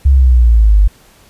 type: exponential sweep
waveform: sine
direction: down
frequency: 69.9 to 48.42 Hz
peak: -4 dBFS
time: 0.05-0.88 s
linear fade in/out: 10 ms
effects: pink hiss -46 dBFS RMS until 1.29 s + resampled to 32000 Hz